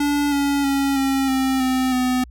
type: tone with pitch steps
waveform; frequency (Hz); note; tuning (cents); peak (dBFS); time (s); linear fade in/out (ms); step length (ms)
square; 288.6 / 282.3 / 276.2 / 270.2 / 264.3 / 258.6 / 253; D4 / C#4 / C#4 / C#4 / C4 / C4 / B3; -30 / +32 / -6 / -44 / +18 / -20 / +42; -18; 0-2.24; 5; 320
effects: added 60 Hz sine -39 dBFS peak until 2.3 s